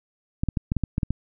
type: clicks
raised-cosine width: 5 ms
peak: -11 dBFS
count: 9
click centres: 0.435 / 0.487 / 0.572 / 0.719 / 0.767 / 0.837 / 0.981 / 1.032 / 1.106 s
effects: none